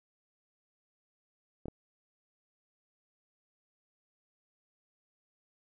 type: clicks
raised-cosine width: 2 ms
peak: -26 dBFS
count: 2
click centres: 1.657 / 1.683 s
effects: none